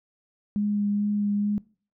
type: tone with vibrato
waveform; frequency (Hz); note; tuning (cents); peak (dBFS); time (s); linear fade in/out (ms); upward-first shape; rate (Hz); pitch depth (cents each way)
sine; 205.7; G#3; -16; -22; 0.56-1.58; 0; sine; 2.3; 13
effects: noise-tail reverb RT60 0.4 s tail -22 dB re dry